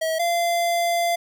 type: tone pair in turn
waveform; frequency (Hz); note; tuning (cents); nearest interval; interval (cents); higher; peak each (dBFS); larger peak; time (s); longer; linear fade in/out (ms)
square; 643 / 688; E5 / F5; -43 / -26; minor second; 117; second; -22 / -20; second; 0.01-0.19 / 0.19-1.16; second; 10
effects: none